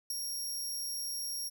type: tone with ADSR envelope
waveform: 20% pulse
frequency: 5588 Hz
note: F8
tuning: in tune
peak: -26 dBFS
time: 0.1-1.5 s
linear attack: 4 ms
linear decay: 18 ms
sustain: -4 dB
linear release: 27 ms
effects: none